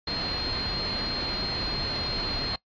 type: tone in noise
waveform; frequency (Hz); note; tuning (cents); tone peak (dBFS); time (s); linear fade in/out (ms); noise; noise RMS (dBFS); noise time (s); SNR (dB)
sine; 4199; C8; +5; -29; 0.07-2.56; 5; pink; -32; 0.07-2.56; 0
effects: noise-tail reverb RT60 0.1 s tail -20 dB re dry + resampled to 11025 Hz